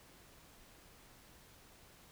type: silence
effects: pink hiss -61 dBFS RMS until 2.11 s